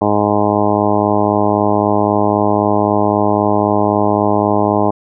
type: harmonic tone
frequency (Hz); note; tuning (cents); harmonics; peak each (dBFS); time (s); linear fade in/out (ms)
103.83; G#2; 0; 1 / 2 / 3 / 4 / 5 / 6 / 7 / 8 / 9 / 10; -22 / -19 / -18 / -19 / -24 / -18 / -21 / -19 / -23 / -23; 0.01-4.91; 10
effects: none